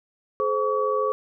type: tone cluster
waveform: sine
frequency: 427.1 / 521 / 1135 Hz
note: G#4 / C5 / C#6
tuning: +48 / -7 / +41 cents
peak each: -25 dBFS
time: 0.4-1.12 s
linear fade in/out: 0 ms
effects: none